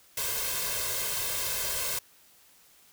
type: noise with comb filter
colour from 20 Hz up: white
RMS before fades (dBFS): -31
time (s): 0.17-1.99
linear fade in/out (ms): 5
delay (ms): 1.9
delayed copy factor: +0.9
effects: white hiss -59 dBFS RMS until 2.92 s